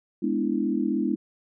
sine chord, E dominant seventh, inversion first, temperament equal, 207.7 / 246.9 / 293.7 / 329.6 Hz, G#3 / B3 / D4 / E4, 0 / 0 / 0 / 0 cents, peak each -28 dBFS, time 0.22-1.16 s, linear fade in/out 10 ms, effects none

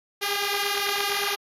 5% pulse beating tone pair, 400.1 / 408.9 Hz, G4 / G#4, +35 / -27 cents, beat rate 8.8 Hz, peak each -16 dBFS, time 0.21-1.36 s, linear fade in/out 20 ms, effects AAC 48 kbps

